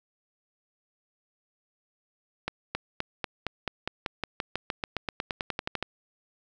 accelerating click train, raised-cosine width 0.3 ms, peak -13 dBFS, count 23, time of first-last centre 2.48-5.826 s, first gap 270 ms, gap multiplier 0.94, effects none

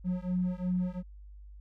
triangle beating tone pair, 179.9 / 182.7 Hz, F#3 / F#3, -48 / -22 cents, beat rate 2.8 Hz, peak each -28 dBFS, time 0.04-1.03 s, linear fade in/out 50 ms, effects tanh soft clip ceiling -24 dBFS + added 50 Hz sine -46 dBFS peak until 1.6 s

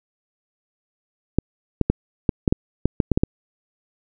clicks, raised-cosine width 3 ms, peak -3 dBFS, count 11, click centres 1.386 / 1.813 / 1.9 / 2.292 / 2.478 / 2.525 / 2.856 / 3.002 / 3.117 / 3.175 / 3.235 s, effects none

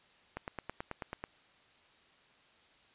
click train, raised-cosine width 0.5 ms, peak -23 dBFS, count 9, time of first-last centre 0.37-1.24 s, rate 9.2 Hz, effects white hiss -64 dBFS RMS until 2.94 s + resampled to 8000 Hz

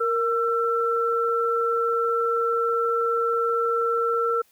sine tone pair together, 465.6 / 1340.7 Hz, A#4 / E6, -2 / +29 cents, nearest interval octave + tritone, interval 1831 cents, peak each -23 dBFS, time 0-4.42 s, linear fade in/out 10 ms, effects white hiss -61 dBFS RMS until 4.51 s

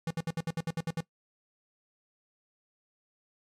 square tone bursts, 164 Hz, E3, 9 cents flat, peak -30 dBFS, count 10, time 0.07-1.006 s, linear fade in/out 2 ms, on 36 ms, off 64 ms, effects noise-tail reverb RT60 0.1 s tail -18 dB re dry + low-pass 10000 Hz 12 dB/octave

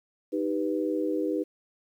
sine chord, Eb augmented, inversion none, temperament equal, 311.1 / 392 / 493.9 Hz, Eb4 / G4 / B4, 0 / 0 / 0 cents, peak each -28 / -31 / -31 dBFS, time 0.32-1.44 s, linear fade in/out 20 ms, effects 10-bit

